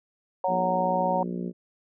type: chord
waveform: sine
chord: F# major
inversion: second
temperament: just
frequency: 555 / 740 / 925 Hz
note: C#5 / F#5 / A#5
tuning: +2 / 0 / -14 cents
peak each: -27 dBFS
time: 0.44-1.23 s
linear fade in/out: 2 ms
type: harmonic tone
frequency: 59.5 Hz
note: A#1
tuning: 36 cents sharp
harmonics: 3 / 4 / 5 / 6 / 7 / 8 / 9 / 10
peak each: -31 / -35 / -45 / -37 / -41 / -48 / -48 / -52 dBFS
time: 0.47-1.53 s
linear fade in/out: 50 ms
effects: none